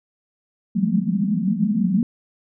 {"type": "band-pass noise", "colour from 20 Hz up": "white", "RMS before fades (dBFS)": -20, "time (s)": [0.75, 2.03], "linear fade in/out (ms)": 2, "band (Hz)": [170, 230], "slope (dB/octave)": 96, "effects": []}